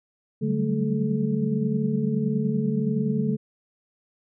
sine tone cluster, 144.9 / 187.6 / 197.3 / 218.8 / 431.5 Hz, D3 / F#3 / G3 / A3 / A4, -23 / +24 / +11 / -9 / -34 cents, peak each -27 / -30 / -30 / -25 / -31 dBFS, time 0.41-3.37 s, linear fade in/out 20 ms, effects none

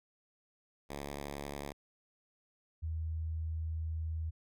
5% pulse / sine tone pair in turn, 71.2 / 80.22 Hz, C#2 / E2, +47 / -47 cents, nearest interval major second, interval 206 cents, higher second, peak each -29 / -34 dBFS, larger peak first, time 0.89-1.73 / 2.82-4.31 s, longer second, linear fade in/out 20 ms, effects none

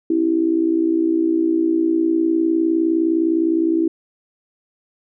sine tone with amplitude modulation, 327.6 Hz, E4, 11 cents flat, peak -11 dBFS, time 0.1-3.88 s, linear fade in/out 5 ms, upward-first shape sine, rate 59.7 Hz, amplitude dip 75%, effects none

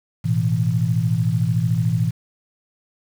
sine chord, A suspended second, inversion none, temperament equal, 110 / 123.47 / 164.81 Hz, A2 / B2 / E3, 0 / 0 / 0 cents, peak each -21 dBFS, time 0.24-2.11 s, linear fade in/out 20 ms, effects 7-bit

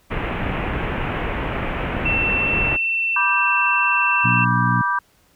pink low-pass noise, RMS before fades -24 dBFS, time 0.1-2.77 s, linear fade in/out 20 ms, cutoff 2800 Hz, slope 48 dB/octave
sine tone, 2689 Hz, E7, 34 cents sharp, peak -18 dBFS, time 2.05-4.45 s, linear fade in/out 10 ms
sine chord, G major, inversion first, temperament equal with one note detuned, 974.7 / 1174.7 / 1568 Hz, B5 / D6 / G6, -23 / 0 / 0 cents, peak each -22 dBFS, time 3.16-4.99 s, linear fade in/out 5 ms
harmonic tone, 59.8 Hz, A#1, 45 cents sharp, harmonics 2 / 3 / 4 / 5, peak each -20 / -23 / -27 / -33 dBFS, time 4.24-4.82 s, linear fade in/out 10 ms
effects pink hiss -58 dBFS RMS until 5.35 s

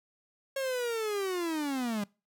45% pulse linear sweep, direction down, 548 to 198.6 Hz, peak -30 dBFS, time 0.56-2.04 s, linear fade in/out 5 ms, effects noise-tail reverb RT60 0.3 s tail -24 dB re dry

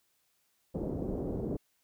white low-pass noise, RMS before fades -35 dBFS, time 0.74-1.57 s, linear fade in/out 10 ms, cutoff 460 Hz, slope 24 dB/octave, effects white hiss -74 dBFS RMS until 1.83 s

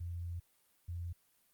sine tone bursts at uneven times, 86.2 Hz, F2, 22 cents flat, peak -38 dBFS, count 2, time 0-0.4 / 0.88-1.13 s, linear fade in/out 10 ms, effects white hiss -72 dBFS RMS until 1.53 s + Opus 32 kbps

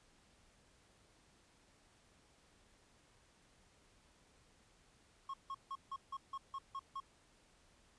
triangle tone bursts, 1088 Hz, C#6, 33 cents flat, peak -39 dBFS, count 9, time 5.29-7.002 s, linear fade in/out 5 ms, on 48 ms, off 160 ms, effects pink hiss -69 dBFS RMS until 7.98 s + resampled to 22050 Hz

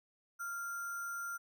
sine tone with sample-and-hold, 1392 Hz, F6, 6 cents flat, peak -38 dBFS, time 0.39-1.38 s, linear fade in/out 20 ms, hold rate 7350 Hz, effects none

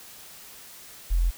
sine tone, 42.93 Hz, F1, 29 cents flat, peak -19 dBFS, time 1.1-1.31 s, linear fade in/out 20 ms, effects white hiss -46 dBFS RMS until 1.37 s

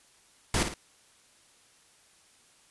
pink noise with echo, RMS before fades -26 dBFS, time 0.54-0.63 s, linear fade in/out 2 ms, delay 55 ms, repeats 2, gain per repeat -7 dB, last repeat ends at 0.74 s, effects white hiss -61 dBFS RMS until 2.7 s + resampled to 24000 Hz

